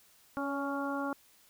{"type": "harmonic tone with a mistuned harmonic", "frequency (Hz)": 278.7, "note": "C#4", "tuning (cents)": 9, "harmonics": [1, 2, 3, 4, 5], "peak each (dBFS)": [-35, -39, -40, -40, -40], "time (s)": [0.37, 1.13], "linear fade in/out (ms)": 0, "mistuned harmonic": 2, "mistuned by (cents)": 20, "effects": ["white hiss -63 dBFS RMS until 1.49 s"]}